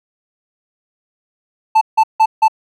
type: tone bursts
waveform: triangle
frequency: 880 Hz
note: A5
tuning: in tune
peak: -5 dBFS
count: 4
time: 1.75-2.482 s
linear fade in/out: 10 ms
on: 63 ms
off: 160 ms
effects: none